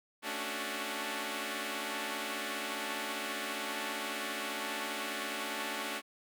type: chord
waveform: 5% pulse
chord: D major seventh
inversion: second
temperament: equal with one note detuned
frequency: 220 / 278.8 / 293.7 / 370 Hz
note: A3 / C#4 / D4 / F#4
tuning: 0 / +10 / 0 / 0 cents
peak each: -30 dBFS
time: 0.22-6.02 s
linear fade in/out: 50 ms
effects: none